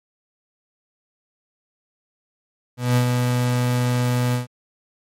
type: tone with ADSR envelope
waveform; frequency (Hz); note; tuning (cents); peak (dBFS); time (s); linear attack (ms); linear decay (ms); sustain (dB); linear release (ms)
35% pulse; 123.47; B2; 0; -12; 2.77-4.47; 190; 85; -4; 130
effects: MP3 64 kbps